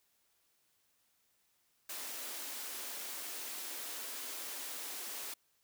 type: high-pass noise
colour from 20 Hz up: white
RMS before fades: -43 dBFS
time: 1.89-5.34 s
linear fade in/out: 5 ms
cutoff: 240 Hz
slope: 48 dB/octave
effects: white hiss -75 dBFS RMS until 5.63 s